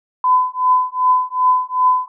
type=tone with tremolo; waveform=sine; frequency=1010 Hz; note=B5; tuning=39 cents sharp; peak=-8 dBFS; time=0.24-2.08 s; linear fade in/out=2 ms; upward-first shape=triangle; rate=2.6 Hz; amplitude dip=100%; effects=none